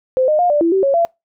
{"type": "tone with pitch steps", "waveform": "sine", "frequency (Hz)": [517, 611, 709, 589, 334.8, 384.3, 551, 678], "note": ["C5", "D#5", "F5", "D5", "E4", "G4", "C#5", "E5"], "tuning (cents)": [-21, -32, 26, 5, 27, -34, -11, 49], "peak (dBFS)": -11, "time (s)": [0.17, 1.05], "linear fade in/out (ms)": 0, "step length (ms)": 110, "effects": ["noise-tail reverb RT60 0.2 s tail -25 dB re dry"]}